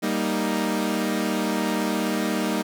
sawtooth chord, Eb major, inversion first, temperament equal, 196 / 233.1 / 311.1 Hz, G3 / Bb3 / Eb4, 0 / 0 / 0 cents, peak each -23 dBFS, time 0.02-2.63 s, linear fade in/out 20 ms, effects none

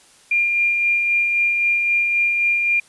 sine tone with tremolo, 2400 Hz, D7, 37 cents sharp, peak -14 dBFS, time 0.31-2.8 s, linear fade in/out 5 ms, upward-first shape sine, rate 3.8 Hz, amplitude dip 30%, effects white hiss -51 dBFS RMS until 2.88 s + resampled to 24000 Hz

